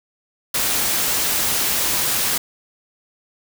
white noise, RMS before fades -20 dBFS, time 0.54-2.38 s, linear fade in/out 5 ms, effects none

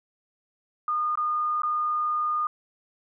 sine tone with dropouts, 1221 Hz, D#6, 33 cents flat, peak -23 dBFS, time 0.88-2.47 s, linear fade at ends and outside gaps 2 ms, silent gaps 1.155-1.174 / 1.62-1.633 s, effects none

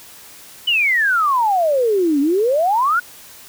sine exponential two-way sweep, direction down then up, 3025 to 272.4 to 1488 Hz, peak -13 dBFS, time 0.67-3 s, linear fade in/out 10 ms, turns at 2.2 s, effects white hiss -41 dBFS RMS until 3.48 s

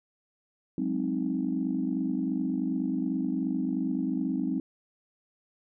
sine chord, Ab dominant seventh, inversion third, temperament equal, 185 / 207.7 / 261.6 / 311.1 Hz, Gb3 / Ab3 / C4 / Eb4, 0 / 0 / 0 / 0 cents, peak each -33 / -34 / -29 / -32 dBFS, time 0.78-4.6 s, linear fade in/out 2 ms, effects tanh soft clip ceiling -17 dBFS

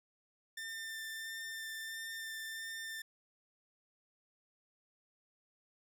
sawtooth tone with vibrato, 1792 Hz, A6, 31 cents sharp, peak -38 dBFS, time 0.57-3.02 s, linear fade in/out 5 ms, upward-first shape sine, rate 1.5 Hz, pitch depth 10 cents each way, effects none

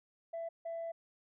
sine tone bursts at uneven times, 666 Hz, E5, 18 cents sharp, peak -36 dBFS, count 2, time 0.33-0.49 / 0.65-0.92 s, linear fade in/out 10 ms, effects tanh soft clip ceiling -35 dBFS

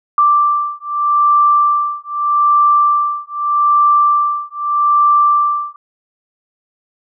sine beating tone pair, 1175 / 1175.81 Hz, D6 / D6, +1 / +2 cents, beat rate 0.81 Hz, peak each -13 dBFS, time 0.18-5.76 s, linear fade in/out 2 ms, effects none

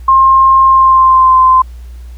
sine tone with pitch glide, 1064 to 1036.1 Hz, C6 to C6, +29 to -17 cents, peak -3 dBFS, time 0.08-1.62 s, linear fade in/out 5 ms, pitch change -46 cents, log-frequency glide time 0.65-1.38 s, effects added 60 Hz sine -26 dBFS peak until 2.17 s + pink hiss -48 dBFS RMS until 2.17 s

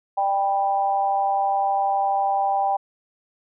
sine tone with amplitude modulation, 789 Hz, G5, 11 cents sharp, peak -15 dBFS, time 0.17-2.77 s, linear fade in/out 10 ms, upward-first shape sine, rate 195 Hz, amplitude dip 75%, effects none

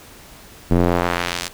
square tone with band-pass filter sweep, 43.65 Hz, F1, in tune, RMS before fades -19 dBFS, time 0.7-1.49 s, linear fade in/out 20 ms, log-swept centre 230 to 7000 Hz, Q 0.74, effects pink hiss -43 dBFS RMS until 1.53 s

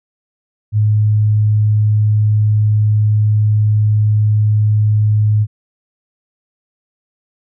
sine tone, 106.3 Hz, G#2, 41 cents sharp, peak -9 dBFS, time 0.72-5.47 s, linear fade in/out 50 ms, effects none

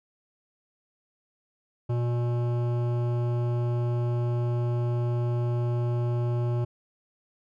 triangle tone with hard clipping, 120.2 Hz, B2, 46 cents flat, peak -26 dBFS, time 1.89-6.65 s, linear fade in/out 10 ms, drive 18 dB, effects none

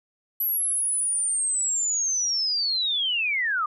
sine linear sweep, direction down, 11840 to 1174.7 Hz, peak -22 dBFS, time 0.4-3.66 s, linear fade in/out 5 ms, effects none

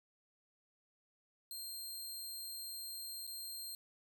15% pulse tone with dropouts, 4186 Hz, C8, in tune, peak -37 dBFS, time 1.51-3.75 s, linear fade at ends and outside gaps 1 ms, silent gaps 3.268-3.275 s, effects none

